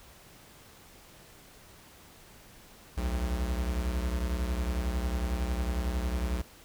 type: beating tone pair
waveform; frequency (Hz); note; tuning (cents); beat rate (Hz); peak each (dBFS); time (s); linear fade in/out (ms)
square; 60.7 / 71.7; B1 / D2; -29 / -41; 11; -30 / -36; 2.97-6.42; 10
effects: pink hiss -54 dBFS RMS until 6.64 s